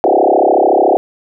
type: tone with frequency modulation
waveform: sine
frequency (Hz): 562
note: C#5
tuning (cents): +24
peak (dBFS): -7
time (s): 0.04-0.97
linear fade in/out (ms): 0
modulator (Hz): 33.8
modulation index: 6.9
effects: none